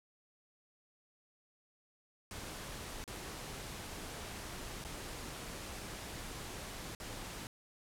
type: noise with dropouts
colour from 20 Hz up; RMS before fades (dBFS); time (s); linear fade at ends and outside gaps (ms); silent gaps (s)
pink; -45; 2.31-7.47; 1; 3.041-3.077 / 4.841-4.848 / 6.95-7
effects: low-pass 12000 Hz 12 dB/octave